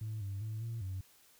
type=tone with pitch steps; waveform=sine; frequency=108.8 / 98.6 / 109.1 / 115.1 / 94.4 Hz; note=A2 / G2 / A2 / A#2 / F#2; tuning=-19 / +11 / -14 / -22 / +35 cents; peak=-35 dBFS; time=0.01-1.01 s; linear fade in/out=5 ms; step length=200 ms; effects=tanh soft clip ceiling -34 dBFS + white hiss -64 dBFS RMS until 1.39 s